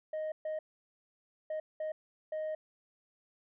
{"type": "tone bursts at uneven times", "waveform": "sine", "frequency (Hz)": 622.3, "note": "D#5", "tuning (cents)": 0, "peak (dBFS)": -31, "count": 5, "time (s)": [[0.13, 0.32], [0.45, 0.59], [1.5, 1.6], [1.8, 1.92], [2.32, 2.55]], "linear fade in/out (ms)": 5, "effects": ["tanh soft clip ceiling -33 dBFS"]}